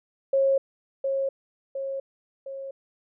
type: tone with echo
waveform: sine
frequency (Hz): 543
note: C#5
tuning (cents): -36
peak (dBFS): -18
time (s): 0.33-0.58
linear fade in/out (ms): 5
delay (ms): 710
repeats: 3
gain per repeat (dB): -5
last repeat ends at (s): 2.71
effects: none